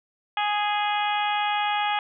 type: harmonic tone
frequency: 415.3 Hz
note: G#4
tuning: in tune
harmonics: 2 / 3 / 4 / 5 / 6 / 7 / 8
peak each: -24 / -31 / -33 / -34 / -33 / -35 / -34 dBFS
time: 0.37-1.99 s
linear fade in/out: 2 ms
effects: none